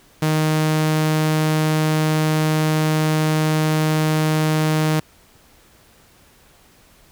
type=tone; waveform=sawtooth; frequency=155.56 Hz; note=D#3; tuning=in tune; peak=-12 dBFS; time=0.22-5 s; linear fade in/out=5 ms; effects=pink hiss -52 dBFS RMS until 7.11 s